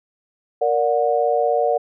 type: chord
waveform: sine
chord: Bb augmented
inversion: none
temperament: just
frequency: 466.2 / 582.7 / 728.4 Hz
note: Bb4 / D5 / F#5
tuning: 0 / -14 / -27 cents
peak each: -20 dBFS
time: 0.61-1.78 s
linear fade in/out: 10 ms
effects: none